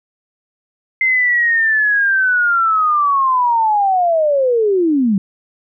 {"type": "linear sweep", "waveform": "sine", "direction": "down", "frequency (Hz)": [2085, 185], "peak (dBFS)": -11, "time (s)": [1.01, 5.18], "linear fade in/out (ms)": 2, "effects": []}